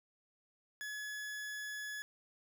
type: tone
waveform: 40% pulse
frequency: 1700 Hz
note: G#6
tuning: 40 cents sharp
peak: -40 dBFS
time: 0.81-2.02 s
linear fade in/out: 0 ms
effects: none